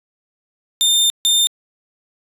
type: tone bursts at uneven times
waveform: sawtooth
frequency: 3612 Hz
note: A7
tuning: 45 cents sharp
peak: -9 dBFS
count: 2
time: 0.81-1.1 / 1.25-1.47 s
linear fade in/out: 0 ms
effects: resampled to 32000 Hz